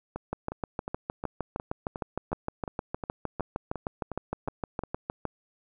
two click trains, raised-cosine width 1 ms, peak -16 / -20 dBFS, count 33 / 14, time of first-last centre 0.33-5.253 / 0.16-4.836 s, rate 6.5 / 2.78 Hz, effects none

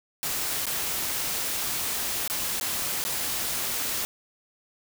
white noise with dropouts, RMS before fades -29 dBFS, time 0.23-4.05 s, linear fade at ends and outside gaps 0 ms, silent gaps 0.656-0.667 / 2.277-2.299 / 2.598-2.611 / 3.04-3.05 s, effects none

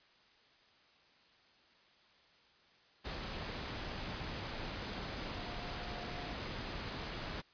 sine tone in noise, 712 Hz, F5, 33 cents sharp, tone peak -51 dBFS, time 5.35-6.34 s, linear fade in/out 20 ms, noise pink, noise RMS -42 dBFS, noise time 3.04-7.42 s, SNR -12 dB, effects white hiss -66 dBFS RMS until 7.53 s + resampled to 11025 Hz

